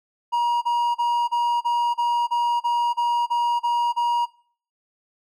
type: tone bursts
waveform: triangle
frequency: 952 Hz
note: A#5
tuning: 36 cents sharp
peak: -16 dBFS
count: 12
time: 0.32-4.261 s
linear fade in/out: 20 ms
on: 300 ms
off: 31 ms
effects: noise-tail reverb RT60 0.5 s tail -21 dB re dry